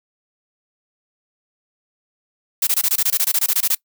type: noise bursts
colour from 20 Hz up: blue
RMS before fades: -17 dBFS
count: 16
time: 2.62-3.75 s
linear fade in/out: 5 ms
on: 50 ms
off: 22 ms
effects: noise-tail reverb RT60 0.1 s tail -23 dB re dry